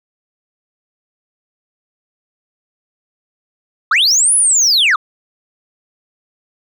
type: linear two-way sweep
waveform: sine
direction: up then down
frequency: 1100 to 10410 to 1100 Hz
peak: -6 dBFS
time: 3.91-4.96 s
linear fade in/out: 5 ms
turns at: 4.35 s
effects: tanh soft clip ceiling -8 dBFS